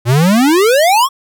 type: exponential sweep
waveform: square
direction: up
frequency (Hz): 113.2 to 1141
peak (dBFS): -8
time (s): 0.05-1.09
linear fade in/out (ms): 50
effects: none